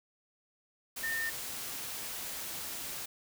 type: tone in noise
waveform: sine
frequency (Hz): 1816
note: A#6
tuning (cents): -46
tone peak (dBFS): -32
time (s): 1.03-1.3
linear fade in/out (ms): 10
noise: white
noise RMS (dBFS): -40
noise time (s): 0.96-3.06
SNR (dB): +5
effects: none